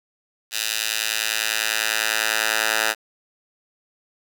10% pulse tone with high-pass filter sweep, 110 Hz, A2, in tune, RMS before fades -23 dBFS, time 0.51-2.95 s, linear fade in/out 50 ms, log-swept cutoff 3200 to 1200 Hz, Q 0.95, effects none

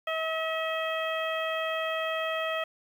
harmonic tone, 642 Hz, E5, 46 cents flat, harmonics 1 / 2 / 3 / 4 / 5, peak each -31 / -34 / -36 / -37 / -38 dBFS, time 0.07-2.64 s, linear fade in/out 5 ms, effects 9-bit

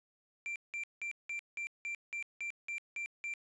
triangle tone bursts, 2359 Hz, D7, 7 cents sharp, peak -35 dBFS, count 11, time 0.46-3.338 s, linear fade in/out 0 ms, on 98 ms, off 180 ms, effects resampled to 24000 Hz + 12-bit

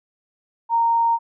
sine tone, 926 Hz, A#5, 12 cents flat, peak -15 dBFS, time 0.69-1.19 s, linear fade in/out 50 ms, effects none

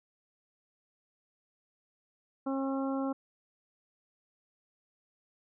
harmonic tone, 270.1 Hz, C#4, 45 cents flat, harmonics 1 / 2 / 3 / 4 / 5, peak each -31 / -37 / -41 / -43 / -45 dBFS, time 2.46-3.13 s, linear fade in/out 10 ms, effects none

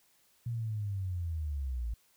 sine linear sweep, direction down, 120 to 54.3 Hz, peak -32 dBFS, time 0.46-1.94 s, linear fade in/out 5 ms, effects white hiss -68 dBFS RMS until 2.16 s

